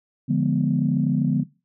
sine chord, D diminished seventh, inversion none, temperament equal, 146.83 / 174.61 / 207.7 / 246.9 Hz, D3 / F3 / Ab3 / Cb4, 0 / 0 / 0 / 0 cents, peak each -22 / -24 / -25 / -23 dBFS, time 0.28-1.44 s, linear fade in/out 20 ms, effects noise-tail reverb RT60 0.3 s tail -20 dB re dry + tanh soft clip ceiling -8 dBFS

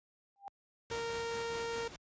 sine tone with exponential growth, 797 Hz, G5, 28 cents sharp, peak -38 dBFS, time 0.36-0.48 s, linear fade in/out 0 ms, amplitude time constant 26 ms
pink noise with tremolo, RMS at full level -45 dBFS, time 0.9-1.96 s, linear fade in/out 0 ms, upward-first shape sine, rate 4.8 Hz, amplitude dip 55%
sawtooth tone, 462.9 Hz, A#4, 12 cents flat, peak -32 dBFS, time 0.91-1.88 s, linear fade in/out 5 ms
effects high-pass 60 Hz 12 dB/octave + resampled to 16000 Hz

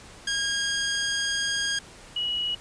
15% pulse / sine tone pair in turn, 1626 / 2917 Hz, G#6 / F#7, -37 / -25 cents, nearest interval minor seventh, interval 1012 cents, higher second, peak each -18 / -25 dBFS, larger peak first, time 0.27-1.79 / 2.16-2.55 s, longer first, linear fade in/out 5 ms, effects pink hiss -47 dBFS RMS until 2.6 s + resampled to 22050 Hz

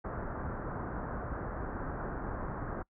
pink low-pass noise, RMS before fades -38 dBFS, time 0.04-2.83 s, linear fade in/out 10 ms, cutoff 1600 Hz, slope 48 dB/octave, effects noise-tail reverb RT60 0.1 s tail -24 dB re dry

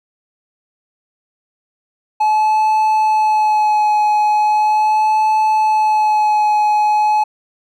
triangle tone with vibrato, 855 Hz, A5, 50 cents flat, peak -9 dBFS, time 2.2-7.24 s, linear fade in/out 10 ms, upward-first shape sine, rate 0.39 Hz, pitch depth 22 cents each way, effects none

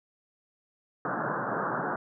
white band-pass noise, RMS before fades -31 dBFS, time 1.05-1.96 s, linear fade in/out 2 ms, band 120 to 1600 Hz, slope 96 dB/octave, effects none

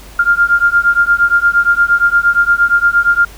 sine beating tone pair, 1396.9 / 1405.5 Hz, F6 / F6, 0 / +11 cents, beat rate 8.6 Hz, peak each -11 dBFS, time 0.19-3.25 s, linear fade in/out 5 ms, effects added 50 Hz sine -35 dBFS peak until 3.37 s + pink hiss -38 dBFS RMS until 3.37 s

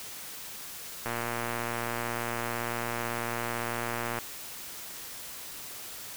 click train, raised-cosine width 0.5 ms, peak -17 dBFS, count 370, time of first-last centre 1.06-4.187 s, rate 118 Hz, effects white hiss -42 dBFS RMS until 6.16 s

